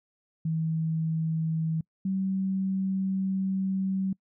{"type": "tone pair in turn", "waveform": "sine", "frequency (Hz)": [160.8, 191.22], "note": ["E3", "G3"], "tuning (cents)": [-43, -43], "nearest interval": "minor third", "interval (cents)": 300, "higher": "second", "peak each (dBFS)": [-25, -25], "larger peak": "neither", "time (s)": [[0.45, 1.81], [2.05, 4.13]], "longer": "second", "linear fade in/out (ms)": 5, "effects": ["noise-tail reverb RT60 0.1 s tail -26 dB re dry"]}